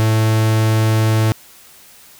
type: tone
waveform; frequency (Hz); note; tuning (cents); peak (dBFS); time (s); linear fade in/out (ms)
45% pulse; 110; A2; 0; -12; 0-1.32; 0
effects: white hiss -44 dBFS RMS until 2.19 s